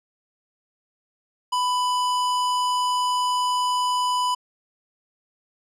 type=tone; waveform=square; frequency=995 Hz; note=B5; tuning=13 cents sharp; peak=-21 dBFS; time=1.52-4.35 s; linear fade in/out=10 ms; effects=low-pass 9000 Hz 12 dB/octave